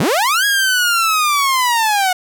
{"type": "linear two-way sweep", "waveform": "sawtooth", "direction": "up then down", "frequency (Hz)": [110, 1661.2, 723], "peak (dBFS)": -9, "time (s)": [0, 2.13], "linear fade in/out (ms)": 5, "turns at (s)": 0.45, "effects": []}